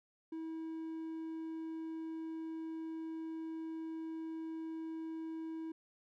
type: tone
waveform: triangle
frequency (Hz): 322.7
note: E4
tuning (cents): -37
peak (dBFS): -38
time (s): 0.32-5.72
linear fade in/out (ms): 5
effects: none